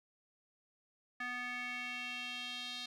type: tone with band-pass filter sweep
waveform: square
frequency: 246.9 Hz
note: B3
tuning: in tune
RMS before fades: -42 dBFS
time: 1.2-2.86 s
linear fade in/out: 5 ms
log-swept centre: 1800 to 3800 Hz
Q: 3.5
effects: none